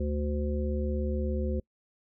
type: harmonic tone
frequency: 73.6 Hz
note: D2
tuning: 4 cents sharp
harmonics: 1 / 3 / 5 / 7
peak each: -29 / -34 / -36 / -37 dBFS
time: 0-1.6 s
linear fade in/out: 5 ms
effects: noise-tail reverb RT60 0.1 s tail -26 dB re dry